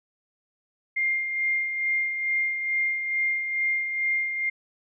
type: tone with tremolo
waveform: sine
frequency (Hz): 2112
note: C7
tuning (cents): +16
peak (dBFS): -21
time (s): 0.96-4.5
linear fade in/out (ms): 10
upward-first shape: sine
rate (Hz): 2.3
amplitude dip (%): 50
effects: none